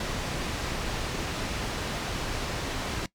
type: low-pass noise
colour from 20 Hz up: pink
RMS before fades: -32 dBFS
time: 0-3.06 s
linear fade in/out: 2 ms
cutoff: 5900 Hz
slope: 12 dB/octave
effects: noise-tail reverb RT60 0.1 s tail -20 dB re dry